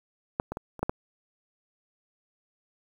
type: clicks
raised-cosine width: 1 ms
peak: -11 / -19 / -20 / -27 / -12 / -12 dBFS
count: 6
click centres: 0.399 / 0.52 / 0.571 / 0.793 / 0.83 / 0.895 s
effects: 8-bit

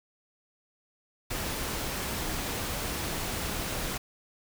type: noise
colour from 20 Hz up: pink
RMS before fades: -33 dBFS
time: 1.3-3.98 s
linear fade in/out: 10 ms
effects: none

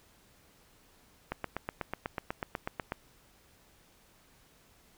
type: click train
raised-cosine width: 0.5 ms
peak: -18 dBFS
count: 14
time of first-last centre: 1.32-2.921 s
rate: 8.12 Hz
effects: pink hiss -63 dBFS RMS until 4.97 s

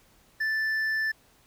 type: tone with hard clipping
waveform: triangle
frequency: 1760 Hz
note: A6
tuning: in tune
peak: -26 dBFS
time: 0.4-1.12 s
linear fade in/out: 10 ms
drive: 7 dB
effects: pink hiss -61 dBFS RMS until 1.46 s

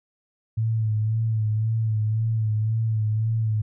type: tone with vibrato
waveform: sine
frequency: 110 Hz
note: A2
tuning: in tune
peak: -20 dBFS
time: 0.57-3.62 s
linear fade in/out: 10 ms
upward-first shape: sine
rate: 1.9 Hz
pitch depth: 42 cents each way
effects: none

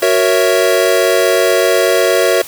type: chord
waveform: square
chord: F# dominant seventh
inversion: none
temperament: equal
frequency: 370 / 466.2 / 554.4 / 659.3 Hz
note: F#4 / A#4 / C#5 / E5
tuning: 0 / 0 / 0 / 0 cents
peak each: -16 dBFS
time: 0.02-2.42 s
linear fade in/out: 5 ms
effects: white hiss -31 dBFS RMS until 2.47 s

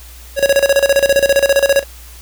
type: tone with tremolo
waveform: square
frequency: 554.4 Hz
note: C#5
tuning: in tune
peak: -8 dBFS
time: 0.36-1.84 s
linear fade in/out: 50 ms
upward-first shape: square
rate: 15 Hz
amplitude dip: 80%
effects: added 60 Hz sine -35 dBFS peak until 2.21 s + white hiss -40 dBFS RMS until 2.21 s

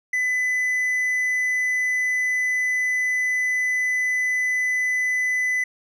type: tone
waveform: triangle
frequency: 2004 Hz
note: B6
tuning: 25 cents sharp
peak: -18 dBFS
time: 0.13-5.64 s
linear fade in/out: 5 ms
effects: resampled to 32000 Hz

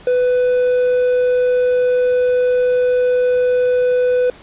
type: tone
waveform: triangle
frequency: 498 Hz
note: B4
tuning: 14 cents sharp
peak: -10 dBFS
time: 0.07-4.3 s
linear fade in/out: 2 ms
effects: pink hiss -42 dBFS RMS until 4.42 s + resampled to 8000 Hz

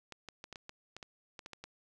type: clicks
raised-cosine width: 0.2 ms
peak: -28 dBFS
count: 12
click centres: 0.123 / 0.287 / 0.441 / 0.527 / 0.558 / 0.694 / 0.966 / 1.028 / 1.392 / 1.461 / 1.533 / 1.64 s
effects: none

